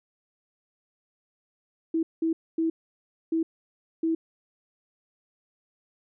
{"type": "tone bursts at uneven times", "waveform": "sine", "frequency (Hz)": 325.8, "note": "E4", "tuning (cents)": -20, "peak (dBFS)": -22, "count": 5, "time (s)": [[1.94, 2.03], [2.22, 2.33], [2.58, 2.7], [3.32, 3.43], [4.03, 4.15]], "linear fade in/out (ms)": 5, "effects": []}